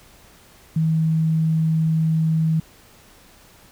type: tone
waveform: sine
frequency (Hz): 160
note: D#3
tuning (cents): +49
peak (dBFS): -16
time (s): 0.76-2.6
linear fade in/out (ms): 5
effects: pink hiss -50 dBFS RMS until 3.71 s